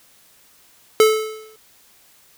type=tone with exponential decay; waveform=square; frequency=434.9 Hz; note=A4; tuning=20 cents flat; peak=-8 dBFS; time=1-1.56 s; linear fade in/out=1 ms; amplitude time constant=120 ms; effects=white hiss -53 dBFS RMS until 2.37 s